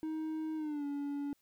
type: tone with pitch glide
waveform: triangle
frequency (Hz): 314.6 to 285.2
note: D#4 to C#4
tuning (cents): +19 to +49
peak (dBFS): -33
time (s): 0.03-1.33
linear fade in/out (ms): 0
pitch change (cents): -170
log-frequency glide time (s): 0.56-0.85
effects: white hiss -75 dBFS RMS until 1.41 s